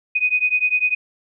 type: beating tone pair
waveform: sine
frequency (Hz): 2489 / 2499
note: D#7 / D#7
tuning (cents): 0 / +7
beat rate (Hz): 10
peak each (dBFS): -19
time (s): 0.15-0.95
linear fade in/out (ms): 10
effects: none